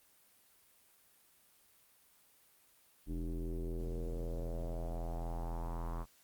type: tone with low-pass filter sweep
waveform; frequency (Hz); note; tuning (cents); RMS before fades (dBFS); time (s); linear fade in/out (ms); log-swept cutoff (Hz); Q
square; 41.93; E1; +30; -39; 3.06-6.06; 50; 300 to 1100; 3.7
effects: white hiss -67 dBFS RMS until 6.23 s + Opus 32 kbps